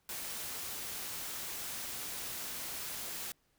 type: noise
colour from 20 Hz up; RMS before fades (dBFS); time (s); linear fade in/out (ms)
white; -41; 0.09-3.32; 2
effects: pink hiss -74 dBFS RMS until 3.58 s